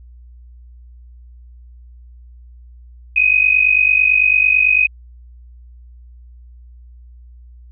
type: tone pair together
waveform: sine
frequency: 2489 / 2538 Hz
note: D#7 / D#7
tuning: 0 / +34 cents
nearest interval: unison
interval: 34 cents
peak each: -13 dBFS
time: 3.16-4.87 s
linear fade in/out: 5 ms
effects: added 60 Hz sine -38 dBFS peak until 7.71 s